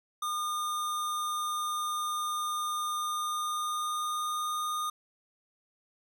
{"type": "tone with pitch glide", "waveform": "square", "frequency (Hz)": [1215, 1225.6], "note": ["D#6", "D#6"], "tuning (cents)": [-42, -27], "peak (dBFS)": -31, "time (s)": [0.22, 4.9], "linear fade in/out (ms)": 5, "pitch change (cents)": 15, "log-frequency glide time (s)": [2.91, 4.55], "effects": []}